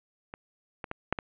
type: clicks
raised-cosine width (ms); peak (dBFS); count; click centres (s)
0.5; -24 / -20 / -18 / -10 / -17; 5; 0.339 / 0.842 / 0.914 / 1.126 / 1.188
effects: resampled to 8000 Hz + 7-bit